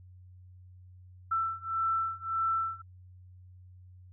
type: beating tone pair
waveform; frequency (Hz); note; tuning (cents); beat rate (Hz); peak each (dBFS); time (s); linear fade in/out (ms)
sine; 1333 / 1334.7; E6 / E6; +19 / +21; 1.7; -32 / -31; 1.31-2.82; 10
effects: added 91 Hz sine -50 dBFS peak until 4.12 s